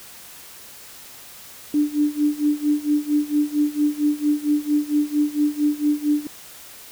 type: tone with tremolo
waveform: sine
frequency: 296 Hz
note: D4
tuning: 14 cents sharp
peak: -14 dBFS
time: 1.74-6.27 s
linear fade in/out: 2 ms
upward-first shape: sine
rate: 4.4 Hz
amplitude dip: 90%
effects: white hiss -42 dBFS RMS until 6.91 s